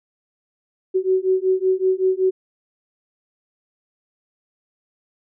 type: beating tone pair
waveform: sine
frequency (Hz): 372.9 / 378.2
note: F#4 / F#4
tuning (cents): +14 / +38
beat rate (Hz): 5.3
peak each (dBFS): -19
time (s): 0.94-2.31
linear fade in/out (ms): 20
effects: none